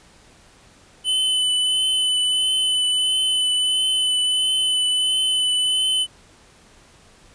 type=tone with vibrato; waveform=square; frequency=3018 Hz; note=F#7; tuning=34 cents sharp; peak=-18 dBFS; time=1.04-6.07 s; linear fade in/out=50 ms; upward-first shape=triangle; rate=1.5 Hz; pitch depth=19 cents each way; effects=pink hiss -51 dBFS RMS until 7.34 s + resampled to 22050 Hz